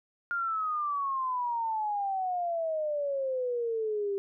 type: exponential sweep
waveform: sine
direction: down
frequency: 1416 to 391.4 Hz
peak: -28 dBFS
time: 0.31-4.18 s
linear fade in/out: 0 ms
effects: none